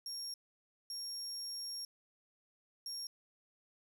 35% pulse tone bursts at uneven times, 5560 Hz, F8, 9 cents flat, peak -38 dBFS, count 3, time 0.06-0.34 / 0.9-1.85 / 2.86-3.07 s, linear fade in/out 2 ms, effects none

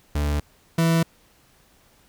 40% pulse tone pair in turn, 73.5 / 165 Hz, D2 / E3, +2 / +2 cents, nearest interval octave + major second, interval 1400 cents, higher second, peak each -20 / -16 dBFS, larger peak second, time 0.15-0.4 / 0.78-1.03 s, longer neither, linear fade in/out 5 ms, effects pink hiss -58 dBFS RMS until 2.08 s

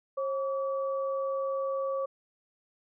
sine tone pair together, 540 / 1144.2 Hz, C#5 / D6, -45 / -45 cents, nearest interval octave + minor second, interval 1300 cents, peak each -29 / -36 dBFS, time 0.17-2.06 s, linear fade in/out 10 ms, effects none

